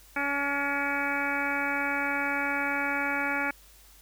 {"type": "harmonic tone with a mistuned harmonic", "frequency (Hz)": 282.7, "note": "C#4", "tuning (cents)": 34, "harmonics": [1, 2, 3, 4, 5, 6, 7, 8, 9], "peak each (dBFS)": [-35, -38, -34, -40, -32, -34, -41, -32, -41], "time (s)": [0.16, 3.51], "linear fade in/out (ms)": 5, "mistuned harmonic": 7, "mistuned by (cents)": -42, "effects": ["added 50 Hz sine -56 dBFS peak until 4.01 s", "white hiss -56 dBFS RMS until 4.01 s"]}